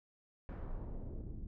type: noise with low-pass filter sweep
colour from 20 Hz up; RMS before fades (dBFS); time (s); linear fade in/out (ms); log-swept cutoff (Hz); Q
brown; -43; 0.49-1.47; 0; 1600 to 220; 1.1
effects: none